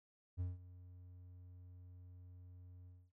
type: tone with ADSR envelope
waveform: triangle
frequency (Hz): 90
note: F#2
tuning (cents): -47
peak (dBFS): -34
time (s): 0.37-3.12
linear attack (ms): 35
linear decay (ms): 170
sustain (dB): -18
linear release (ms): 250
effects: none